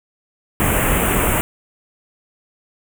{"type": "band-stop noise", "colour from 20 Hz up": "pink", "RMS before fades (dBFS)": -17, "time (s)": [0.6, 1.41], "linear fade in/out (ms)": 0, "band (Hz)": [2900, 7700], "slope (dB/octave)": 48, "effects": []}